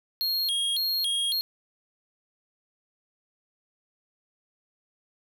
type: tone with vibrato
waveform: square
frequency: 3729 Hz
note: A#7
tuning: in tune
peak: -25 dBFS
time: 0.21-1.41 s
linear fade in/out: 0 ms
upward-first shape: square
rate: 1.8 Hz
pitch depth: 230 cents each way
effects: none